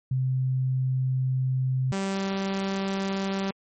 sine / sawtooth tone pair in turn, 130 / 194.54 Hz, C3 / G3, -11 / -13 cents, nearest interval perfect fifth, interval 698 cents, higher second, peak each -22 dBFS, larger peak neither, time 0.11-1.92 / 1.92-3.51 s, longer first, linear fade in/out 5 ms, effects MP3 32 kbps

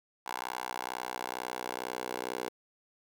10% pulse tone with high-pass filter sweep, 62.2 Hz, B1, 13 cents sharp, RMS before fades -38 dBFS, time 0.26-2.49 s, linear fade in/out 5 ms, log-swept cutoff 860 to 490 Hz, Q 2.1, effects 10-bit

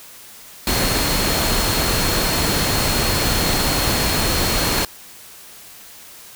sine tone in noise, 4279 Hz, C8, 38 cents sharp, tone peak -26 dBFS, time 0.67-4.85 s, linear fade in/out 2 ms, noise pink, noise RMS -19 dBFS, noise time 0.67-4.85 s, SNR -10 dB, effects white hiss -41 dBFS RMS until 6.35 s

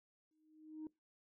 sine tone with exponential growth, 311.1 Hz, D#4, in tune, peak -40 dBFS, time 0.31-0.87 s, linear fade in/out 2 ms, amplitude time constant 120 ms, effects noise-tail reverb RT60 0.2 s tail -23 dB re dry + tanh soft clip ceiling -41 dBFS

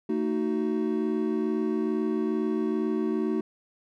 triangle chord, D# diminished, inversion second, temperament just, 224 / 311.1 / 373.4 Hz, A3 / D#4 / F#4, +31 / 0 / +16 cents, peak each -27 dBFS, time 0.09-3.41 s, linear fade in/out 5 ms, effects none

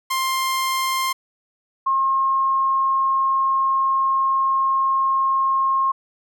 sawtooth / sine tone pair in turn, 1054 / 1073 Hz, C6 / C6, +12 / +43 cents, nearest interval unison, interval 31 cents, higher second, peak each -16 / -16 dBFS, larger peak neither, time 0.1-1.13 / 1.86-5.92 s, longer second, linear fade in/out 10 ms, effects none

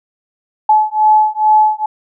sine beating tone pair, 857 / 859.3 Hz, A5 / A5, -46 / -41 cents, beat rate 2.3 Hz, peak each -11 dBFS, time 0.69-1.86 s, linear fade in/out 5 ms, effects none

